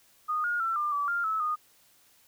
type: tone with pitch steps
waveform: sine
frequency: 1233 / 1429 / 1343 / 1197 / 1152 / 1397 / 1301 / 1230 Hz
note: D#6 / F6 / E6 / D6 / D6 / F6 / E6 / D#6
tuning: -16 / +39 / +32 / +33 / -34 / 0 / -23 / -20 cents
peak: -26 dBFS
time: 0.28-1.56 s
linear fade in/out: 20 ms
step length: 160 ms
effects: white hiss -62 dBFS RMS until 2.27 s